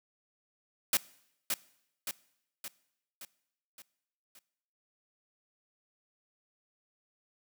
white noise with echo, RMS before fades -26 dBFS, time 0.93-0.97 s, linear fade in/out 2 ms, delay 570 ms, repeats 6, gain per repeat -5 dB, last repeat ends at 4.39 s, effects noise-tail reverb RT60 0.8 s tail -21 dB re dry + high-pass 200 Hz 12 dB/octave

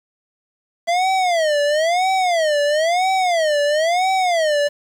square tone with vibrato, 665 Hz, E5, 15 cents sharp, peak -16 dBFS, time 0.87-4.69 s, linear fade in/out 20 ms, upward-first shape sine, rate 1 Hz, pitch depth 240 cents each way, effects low-pass 7000 Hz 12 dB/octave + 7-bit

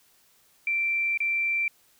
sine tone with dropouts, 2349 Hz, D7, in tune, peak -23 dBFS, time 0.67-1.68 s, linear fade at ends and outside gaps 2 ms, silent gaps 1.175-1.203 s, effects white hiss -62 dBFS RMS until 1.99 s

